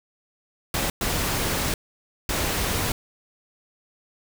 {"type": "noise bursts at uneven times", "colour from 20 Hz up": "pink", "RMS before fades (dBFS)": -25, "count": 3, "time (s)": [[0.74, 0.9], [1.01, 1.74], [2.29, 2.92]], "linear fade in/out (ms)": 2, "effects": []}